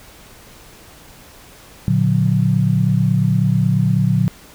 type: chord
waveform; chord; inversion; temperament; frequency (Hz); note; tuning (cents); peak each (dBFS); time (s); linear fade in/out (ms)
sine; Bb augmented; none; just; 116.54 / 145.68 / 182.1; Bb2 / D3 / F#3; 0 / -14 / -27; -17; 1.88-4.28; 0
effects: pink hiss -43 dBFS RMS until 4.54 s